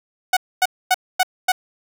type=tone bursts; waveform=sawtooth; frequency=740 Hz; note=F#5; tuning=in tune; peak=-9 dBFS; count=5; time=0.33-1.52 s; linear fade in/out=5 ms; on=38 ms; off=250 ms; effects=none